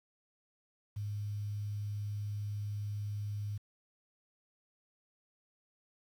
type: tone with quantisation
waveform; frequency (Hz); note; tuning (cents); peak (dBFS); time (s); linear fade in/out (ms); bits
sine; 103.5; G#2; -5; -35; 0.96-3.58; 10; 10
effects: none